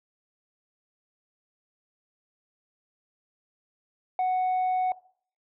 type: tone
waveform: sine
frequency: 740 Hz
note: F#5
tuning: in tune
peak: -20 dBFS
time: 4.19-4.92 s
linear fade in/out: 2 ms
effects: noise-tail reverb RT60 0.5 s tail -20 dB re dry + tanh soft clip ceiling -22 dBFS